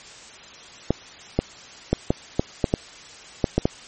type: clicks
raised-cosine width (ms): 2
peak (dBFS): -4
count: 10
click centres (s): 0.906 / 1.39 / 1.93 / 2.105 / 2.395 / 2.642 / 2.739 / 3.442 / 3.58 / 3.655
effects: white hiss -43 dBFS RMS until 3.87 s + MP3 32 kbps